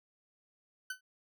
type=tone with exponential decay; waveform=40% pulse; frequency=1513 Hz; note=F#6; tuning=38 cents sharp; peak=-33 dBFS; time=0.9-1.01 s; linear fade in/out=5 ms; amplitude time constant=22 ms; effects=none